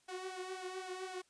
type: tone with flanger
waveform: sawtooth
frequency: 371.7 Hz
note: F#4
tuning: 8 cents sharp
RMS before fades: -44 dBFS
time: 0.08-1.22 s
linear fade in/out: 10 ms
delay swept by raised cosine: 1.2 to 3.8 ms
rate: 3.9 Hz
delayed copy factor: +0.7
effects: white hiss -72 dBFS RMS until 1.29 s + resampled to 22050 Hz